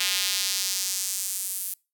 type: tone with high-pass filter sweep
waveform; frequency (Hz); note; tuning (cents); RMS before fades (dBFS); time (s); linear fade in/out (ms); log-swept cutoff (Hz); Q
square; 95.3; G2; -48; -28; 0-1.74; 5; 3100 to 11000; 1.3
effects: noise-tail reverb RT60 0.3 s tail -25 dB re dry

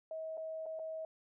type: tone with dropouts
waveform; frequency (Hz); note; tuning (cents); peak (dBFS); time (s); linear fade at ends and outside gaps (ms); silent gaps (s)
sine; 639; D#5; +46; -39; 0.11-1.05; 2; 0.372-0.377 / 0.658-0.663 / 0.791-0.795
effects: none

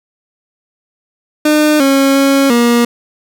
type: tone with pitch steps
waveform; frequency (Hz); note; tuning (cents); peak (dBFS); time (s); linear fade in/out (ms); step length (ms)
30% pulse; 302.9 / 273.2 / 274.8 / 237.7; D#4 / C#4 / C#4 / A#3; -46 / -25 / -15 / +34; -5; 1.45-2.85; 5; 350
effects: none

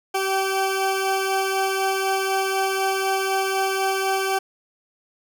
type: tone pair together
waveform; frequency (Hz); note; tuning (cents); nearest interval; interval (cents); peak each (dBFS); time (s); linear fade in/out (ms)
20% pulse; 385.2 / 774.4; G4 / G5; -30 / -21; octave; 1209; -17 / -21; 0.14-4.39; 10
effects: none

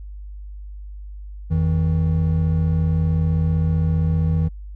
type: tone pair together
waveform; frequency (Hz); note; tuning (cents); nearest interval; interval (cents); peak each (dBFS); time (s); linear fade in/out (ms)
triangle; 84.9 / 160.27; F2 / E3; -48 / -48; major seventh; 1100; -17; 1.5-4.49; 20
effects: added 50 Hz sine -32 dBFS peak until 4.75 s

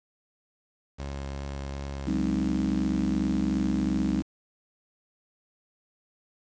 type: tone with vibrato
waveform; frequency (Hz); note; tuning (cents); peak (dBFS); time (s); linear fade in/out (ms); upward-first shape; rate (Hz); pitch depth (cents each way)
sawtooth; 69.3; C#2; 0; -29; 0.98-4.23; 20; triangle; 2.6; 14
type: chord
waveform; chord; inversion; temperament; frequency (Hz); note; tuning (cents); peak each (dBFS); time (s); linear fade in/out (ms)
sine; Ab dominant seventh; third; equal; 185 / 207.7 / 261.6 / 311.1; Gb3 / Ab3 / C4 / Eb4; 0 / 0 / 0 / 0; -30; 2.07-4.22; 5
effects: resampled to 16000 Hz + 8-bit

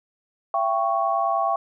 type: chord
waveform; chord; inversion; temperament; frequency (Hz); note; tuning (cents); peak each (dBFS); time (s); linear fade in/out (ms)
sine; C# diminished; first; equal with one note detuned; 674.3 / 784 / 1108.7; E5 / G5 / C#6; +39 / 0 / 0; -24; 0.54-1.56; 2
effects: none

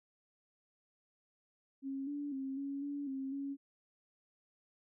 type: tone with pitch steps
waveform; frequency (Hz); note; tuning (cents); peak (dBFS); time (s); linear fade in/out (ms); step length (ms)
sine; 271.4 / 288.6 / 268.3 / 278.3 / 285.5 / 268.2 / 278; C#4 / D4 / C4 / C#4 / D4 / C4 / C#4; -36 / -30 / +44 / +7 / -49 / +43 / +5; -37; 1.82-3.57; 50; 250
effects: none

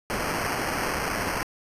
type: noise with sample-and-hold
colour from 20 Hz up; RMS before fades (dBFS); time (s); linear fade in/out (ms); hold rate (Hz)
white; -28; 0.1-1.43; 0; 3675
effects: resampled to 32000 Hz

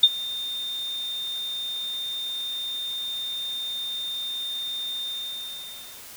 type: tone with ADSR envelope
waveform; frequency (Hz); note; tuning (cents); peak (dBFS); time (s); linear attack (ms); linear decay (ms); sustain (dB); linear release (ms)
sine; 3631; A#7; -46; -8; 0.03-6.04; 5; 46; -20; 1000
effects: white hiss -43 dBFS RMS until 6.16 s

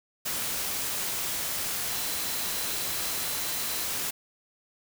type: tone in noise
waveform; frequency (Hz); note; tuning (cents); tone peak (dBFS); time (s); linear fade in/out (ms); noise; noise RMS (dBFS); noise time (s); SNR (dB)
sine; 4040; B7; +39; -41; 1.88-3.85; 10; white; -31; 0.25-4.11; -13
effects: none

